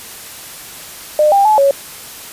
sine tone with pitch steps, 605 / 796 / 858 / 555 Hz, D#5 / G5 / A5 / C#5, -49 / +26 / -44 / +2 cents, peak -7 dBFS, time 1.19-1.71 s, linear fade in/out 2 ms, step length 130 ms, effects white hiss -32 dBFS RMS until 2.32 s + resampled to 32000 Hz

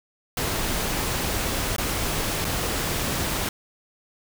pink noise with dropouts, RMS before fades -26 dBFS, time 0.37-3.49 s, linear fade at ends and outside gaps 2 ms, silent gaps 1.764-1.782 / 2.445-2.45 s, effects none

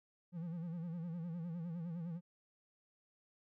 triangle tone with vibrato, 169.2 Hz, E3, 45 cents sharp, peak -38 dBFS, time 0.32-2.21 s, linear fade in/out 50 ms, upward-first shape sine, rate 9.8 Hz, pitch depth 92 cents each way, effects none

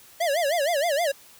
square tone with vibrato, 622.3 Hz, D#5, in tune, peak -22 dBFS, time 0.2-1.12 s, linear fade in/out 10 ms, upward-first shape sine, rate 6.4 Hz, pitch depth 220 cents each way, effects white hiss -51 dBFS RMS until 1.39 s

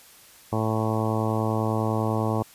harmonic tone, 110 Hz, A2, in tune, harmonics 1 / 2 / 3 / 4 / 5 / 6 / 7 / 8 / 9 / 10, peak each -26 / -29 / -31 / -32 / -33 / -34 / -34 / -35 / -36 / -36 dBFS, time 0.52-2.43 s, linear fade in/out 10 ms, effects white hiss -51 dBFS RMS until 2.54 s + resampled to 32000 Hz

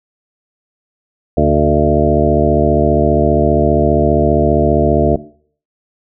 harmonic tone with a mistuned harmonic, 75 Hz, D2, 37 cents sharp, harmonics 1 / 2 / 3 / 4 / 5 / 6 / 8 / 9, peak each -17 / -17 / -17 / -17 / -17 / -17 / -17 / -17 dBFS, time 1.37-5.16 s, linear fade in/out 5 ms, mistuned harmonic 2, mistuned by -56 cents, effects noise-tail reverb RT60 0.5 s tail -17 dB re dry

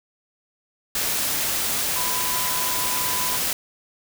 sine tone in noise, 1001 Hz, B5, 23 cents sharp, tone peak -30 dBFS, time 1.96-3.37 s, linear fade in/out 2 ms, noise white, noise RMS -24 dBFS, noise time 0.95-3.53 s, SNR -9 dB, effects none

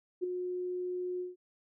sine tone with ADSR envelope, 361.4 Hz, F#4, 41 cents flat, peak -27 dBFS, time 0.21-1.36 s, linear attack 28 ms, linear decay 8 ms, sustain -6 dB, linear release 160 ms, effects none

